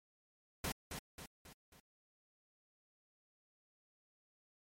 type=noise with echo; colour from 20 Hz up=pink; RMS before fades=-39 dBFS; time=0.64-0.72 s; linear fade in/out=2 ms; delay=270 ms; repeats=4; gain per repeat=-6 dB; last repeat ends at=1.8 s; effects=MP3 64 kbps